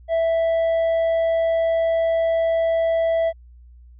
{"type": "tone", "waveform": "triangle", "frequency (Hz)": 659.3, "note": "E5", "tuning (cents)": 0, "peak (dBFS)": -15, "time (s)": [0.08, 3.33], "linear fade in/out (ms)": 50, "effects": ["added 60 Hz sine -43 dBFS peak until 3.99 s", "resampled to 8000 Hz"]}